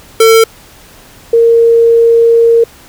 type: tone pair in turn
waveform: square / sine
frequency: 450.2 / 462.6 Hz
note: A4 / A#4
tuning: +40 / -13 cents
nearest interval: unison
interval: 47 cents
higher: second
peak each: -3 dBFS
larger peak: neither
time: 0.2-0.44 / 1.33-2.64 s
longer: second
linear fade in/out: 5 ms
effects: pink hiss -38 dBFS RMS until 2.88 s